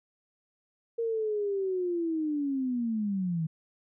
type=linear sweep; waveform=sine; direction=down; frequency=466.2 to 155.56 Hz; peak=-27 dBFS; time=0.98-3.47 s; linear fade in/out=10 ms; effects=none